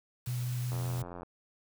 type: noise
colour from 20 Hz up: white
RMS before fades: -47 dBFS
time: 0.26-1.02 s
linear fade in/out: 2 ms
type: tone with vibrato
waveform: sine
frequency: 123.47 Hz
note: B2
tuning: in tune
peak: -31 dBFS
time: 0.27-1.03 s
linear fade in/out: 5 ms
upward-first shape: triangle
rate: 5.5 Hz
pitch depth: 10 cents each way
type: click train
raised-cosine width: 1 ms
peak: -29 dBFS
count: 46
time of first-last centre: 0.72-1.232 s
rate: 87.9 Hz
effects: none